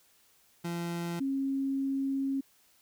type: tone pair in turn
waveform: 30% pulse / sine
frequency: 171.1 / 271.6 Hz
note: F3 / C#4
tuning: -35 / -35 cents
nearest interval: minor sixth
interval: 800 cents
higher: second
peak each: -30 / -28 dBFS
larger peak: second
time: 0.64-1.2 / 1.2-2.41 s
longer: second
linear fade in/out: 10 ms
effects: white hiss -65 dBFS RMS until 2.81 s